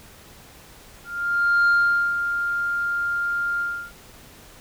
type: tone with ADSR envelope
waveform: sine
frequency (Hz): 1400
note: F6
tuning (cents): +4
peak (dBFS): -12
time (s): 1.04-3.92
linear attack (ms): 640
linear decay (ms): 460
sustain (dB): -9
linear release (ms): 320
effects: tanh soft clip ceiling -13 dBFS + pink hiss -47 dBFS RMS until 4.6 s